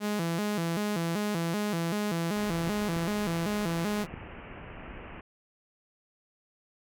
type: tone with vibrato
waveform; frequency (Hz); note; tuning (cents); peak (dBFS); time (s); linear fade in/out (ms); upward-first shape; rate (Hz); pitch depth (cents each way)
sawtooth; 186.8; F#3; +17; -24; 0-4.07; 50; square; 2.6; 190
type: low-pass noise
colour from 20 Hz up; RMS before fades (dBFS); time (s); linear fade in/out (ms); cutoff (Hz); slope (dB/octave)
pink; -44; 2.36-5.21; 5; 2900; 96
type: clicks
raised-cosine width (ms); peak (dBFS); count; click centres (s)
3; -25; 3; 2.676 / 2.965 / 4.14
effects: none

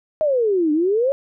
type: exponential two-way sweep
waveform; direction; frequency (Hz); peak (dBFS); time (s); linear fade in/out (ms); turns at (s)
sine; down then up; 639 to 293.7 to 566; -15; 0.21-1.12; 0; 0.72
effects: none

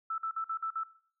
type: tone bursts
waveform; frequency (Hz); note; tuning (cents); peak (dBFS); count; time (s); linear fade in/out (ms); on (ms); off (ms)
sine; 1321; E6; +3; -31; 6; 0.1-0.836; 5; 81; 50
effects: noise-tail reverb RT60 0.6 s tail -19 dB re dry

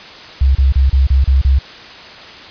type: tone bursts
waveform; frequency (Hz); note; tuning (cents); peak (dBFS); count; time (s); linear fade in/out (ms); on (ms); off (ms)
sine; 66.9; C2; +39; -7; 7; 0.41-1.588; 5; 140; 33
effects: white hiss -34 dBFS RMS until 2.5 s + resampled to 11025 Hz

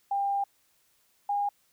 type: tone pair in turn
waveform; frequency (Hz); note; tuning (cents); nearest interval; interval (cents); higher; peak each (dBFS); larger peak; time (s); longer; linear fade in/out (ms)
sine; 798 / 812.9; G5 / G#5; +31 / -37; unison; 32; second; -25 / -25; neither; 0.11-0.44 / 1.29-1.49; first; 5
effects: white hiss -68 dBFS RMS until 1.72 s

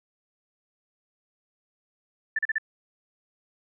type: tone bursts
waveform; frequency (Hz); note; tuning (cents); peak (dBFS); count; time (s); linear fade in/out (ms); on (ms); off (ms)
sine; 1764; A6; +4; -22; 4; 2.36-2.583; 5; 28; 37
effects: none

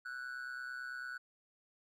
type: tone with amplitude modulation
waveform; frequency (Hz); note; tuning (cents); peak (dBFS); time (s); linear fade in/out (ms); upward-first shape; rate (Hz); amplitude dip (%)
triangle; 1480; F#6; 0; -36; 0.05-1.18; 10; sine; 129; 75
effects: none

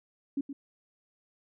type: tone with echo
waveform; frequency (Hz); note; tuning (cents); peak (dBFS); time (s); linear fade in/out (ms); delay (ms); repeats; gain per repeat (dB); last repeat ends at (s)
sine; 278.4; C#4; +8; -27; 0.37-0.41; 5; 120; 1; -9; 0.53
effects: none

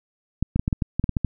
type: clicks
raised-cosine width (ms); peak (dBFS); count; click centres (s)
5; -9; 11; 0.426 / 0.56 / 0.595 / 0.679 / 0.728 / 0.822 / 0.996 / 1.041 / 1.093 / 1.168 / 1.247
effects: none

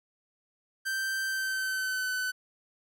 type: tone with pitch glide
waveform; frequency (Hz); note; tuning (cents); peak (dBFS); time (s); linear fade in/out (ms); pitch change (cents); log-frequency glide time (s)
45% pulse; 1562 to 1508.8; G6 to F#6; -7 to +33; -29; 0.85-2.32; 20; -60; 1.25-2.12
effects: none

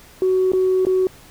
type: tone with dropouts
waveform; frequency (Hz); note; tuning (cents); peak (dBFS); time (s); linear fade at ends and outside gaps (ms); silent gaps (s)
sine; 373.3; F#4; +15; -13; 0.22-1.07; 1; 0.519-0.534 / 0.851-0.868
effects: tanh soft clip ceiling -10 dBFS + pink hiss -46 dBFS RMS until 1.3 s

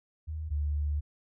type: tone pair in turn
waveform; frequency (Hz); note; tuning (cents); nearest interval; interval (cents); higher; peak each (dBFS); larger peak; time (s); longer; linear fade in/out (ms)
sine; 78.1 / 73.72; D#2 / D2; +7 / +7; minor second; 100; first; -33 / -27; second; 0.27-0.5 / 0.5-1.01; second; 20
effects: none

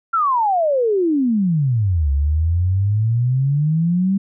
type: exponential two-way sweep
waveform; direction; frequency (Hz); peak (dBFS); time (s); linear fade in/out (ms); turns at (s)
sine; down then up; 1392 to 68.3 to 199; -14; 0.13-4.18; 10; 2.11
effects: none

